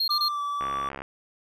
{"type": "tone bursts", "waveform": "triangle", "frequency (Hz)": 4234, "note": "C8", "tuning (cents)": 20, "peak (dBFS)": -21, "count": 3, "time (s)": [0, 0.285], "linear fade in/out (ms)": 5, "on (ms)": 79, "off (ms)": 24}
{"type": "tone with pitch glide", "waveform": "triangle", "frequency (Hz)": [1191, 1155.1], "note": ["D6", "D6"], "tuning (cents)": [24, -29], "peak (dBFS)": -25, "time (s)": [0.09, 0.89], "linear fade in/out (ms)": 5, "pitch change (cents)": -53, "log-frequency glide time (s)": [0.26, 0.41]}
{"type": "click train", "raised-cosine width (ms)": 0.5, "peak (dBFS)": -20, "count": 29, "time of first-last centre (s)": [0.61, 1.019], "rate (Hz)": 68.4}
{"effects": []}